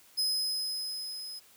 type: tone with level ramp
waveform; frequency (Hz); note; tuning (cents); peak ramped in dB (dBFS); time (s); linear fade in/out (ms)
40% pulse; 5070; D#8; +32; -25 to -39; 0.17-1.4; 20
effects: white hiss -59 dBFS RMS until 1.56 s + high-pass 60 Hz 12 dB/octave